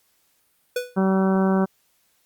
square tone with exponential decay, 493.9 Hz, B4, in tune, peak -20 dBFS, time 0.76-0.98 s, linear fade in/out 5 ms, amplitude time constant 46 ms
harmonic tone, 191 Hz, G3, 45 cents flat, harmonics 1 / 2 / 3 / 4 / 5 / 6 / 7 / 8, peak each -18 / -24 / -28 / -30 / -32 / -34 / -35 / -36 dBFS, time 0.96-1.66 s, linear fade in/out 20 ms
effects white hiss -65 dBFS RMS until 2.25 s + Opus 48 kbps

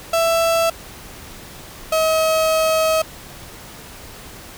35% pulse tone pair in turn, 664 / 637.6 Hz, E5 / D#5, +12 / +42 cents, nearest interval minor second, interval 70 cents, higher first, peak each -13 dBFS, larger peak neither, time 0.13-0.7 / 1.92-3.02 s, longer second, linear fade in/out 5 ms, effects pink hiss -38 dBFS RMS until 4.57 s

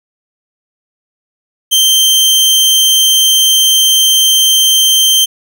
sawtooth tone, 3136 Hz, G7, in tune, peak -3 dBFS, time 1.71-5.26 s, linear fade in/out 20 ms, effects none

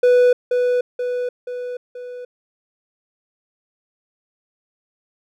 triangle tone with echo, 493.9 Hz, B4, in tune, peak -8 dBFS, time 0.03-0.33 s, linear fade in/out 5 ms, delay 480 ms, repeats 4, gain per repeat -5 dB, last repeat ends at 2.25 s, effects none

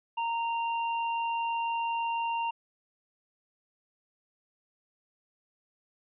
square tone, 926 Hz, A#5, 12 cents flat, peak -29 dBFS, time 0.17-2.51 s, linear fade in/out 10 ms, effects resampled to 8000 Hz

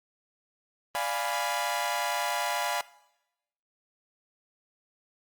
sawtooth chord, D diminished seventh, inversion none, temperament equal, 587.3 / 698.5 / 830.6 / 987.8 Hz, D5 / F5 / Ab5 / Cb6, 0 / 0 / 0 / 0 cents, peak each -32 / -29 / -29 / -29 dBFS, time 0.95-2.81 s, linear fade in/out 0 ms, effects noise-tail reverb RT60 0.9 s tail -20 dB re dry + Opus 32 kbps

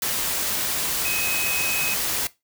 sine tone in noise, 2537 Hz, D#7, 33 cents sharp, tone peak -25 dBFS, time 1.05-1.94 s, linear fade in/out 2 ms, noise white, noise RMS -25 dBFS, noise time 0.02-2.27 s, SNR -3 dB, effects noise-tail reverb RT60 0.2 s tail -18 dB re dry

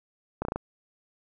slowing click train, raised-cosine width 1 ms, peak -15 dBFS, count 5, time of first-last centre 0.42-0.56 s, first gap 31 ms, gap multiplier 1.08, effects none

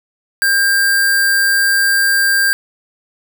sine tone with sample-and-hold, 1599 Hz, G6, 34 cents sharp, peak -10 dBFS, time 0.42-2.53 s, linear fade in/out 0 ms, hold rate 6300 Hz, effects none

